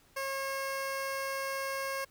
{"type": "tone", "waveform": "15% pulse", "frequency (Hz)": 542, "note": "C#5", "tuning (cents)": -39, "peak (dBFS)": -27, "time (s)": [0.16, 2.05], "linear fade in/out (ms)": 10, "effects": ["pink hiss -64 dBFS RMS until 2.1 s"]}